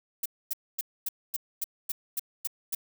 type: noise bursts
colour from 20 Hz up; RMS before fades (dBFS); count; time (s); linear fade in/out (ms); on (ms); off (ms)
violet; -30; 10; 0.23-2.75; 5; 27; 250
effects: none